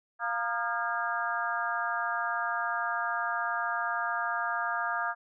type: harmonic tone with a mistuned harmonic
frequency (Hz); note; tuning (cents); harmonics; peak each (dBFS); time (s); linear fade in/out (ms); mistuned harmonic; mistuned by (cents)
233.1; A#3; 0; 3 / 4 / 5 / 6 / 7; -35 / -36 / -34 / -35 / -34; 0.19-5.15; 50; 5; +71
effects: none